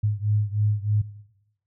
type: beating tone pair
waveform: sine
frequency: 103.83 / 107.03 Hz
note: G#2 / A2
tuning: 0 / -47 cents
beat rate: 3.2 Hz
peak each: -24 dBFS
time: 0.03-1.02 s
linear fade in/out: 10 ms
effects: noise-tail reverb RT60 0.9 s tail -17 dB re dry